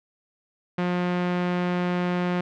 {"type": "tone with low-pass filter", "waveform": "sawtooth", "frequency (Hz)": 178.1, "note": "F3", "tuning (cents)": 34, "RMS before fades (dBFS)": -25, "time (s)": [0.78, 2.41], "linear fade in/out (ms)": 5, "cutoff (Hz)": 2500, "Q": 0.97, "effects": []}